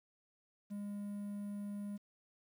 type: tone with quantisation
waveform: triangle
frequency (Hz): 203.8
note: G#3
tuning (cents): -32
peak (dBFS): -38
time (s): 0.7-1.98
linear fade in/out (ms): 20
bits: 11
effects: none